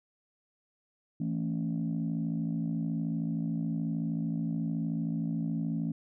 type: chord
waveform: sine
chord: A major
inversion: second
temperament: equal with one note detuned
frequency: 164.81 / 223.7 / 277.2 Hz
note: E3 / A3 / C#4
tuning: 0 / +29 / 0 cents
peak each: -31 / -33 / -35 dBFS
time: 1.2-5.92 s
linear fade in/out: 5 ms
effects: tanh soft clip ceiling -23 dBFS